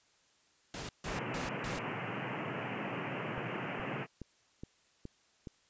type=noise bursts; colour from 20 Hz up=pink; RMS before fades=-42 dBFS; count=4; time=0.74-1.79 s; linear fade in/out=2 ms; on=150 ms; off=150 ms
type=band-pass noise; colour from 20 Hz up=pink; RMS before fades=-39 dBFS; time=1.04-4.07 s; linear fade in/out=50 ms; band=110 to 2900 Hz; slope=96 dB/octave
type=click train; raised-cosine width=3 ms; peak=-30 dBFS; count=6; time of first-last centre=3.38-5.472 s; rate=2.39 Hz
effects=white hiss -69 dBFS RMS until 5.69 s + resampled to 16000 Hz